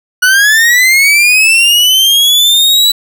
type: linear sweep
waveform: 40% pulse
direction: up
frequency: 1459 to 3962 Hz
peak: -4 dBFS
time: 0.22-2.92 s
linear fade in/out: 10 ms
effects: none